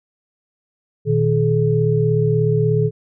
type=tone cluster; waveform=sine; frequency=118.4 / 155 / 426.5 Hz; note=A#2 / D#3 / G#4; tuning=+27 / -6 / +46 cents; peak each=-18 dBFS; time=1.05-2.91 s; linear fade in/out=50 ms; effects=none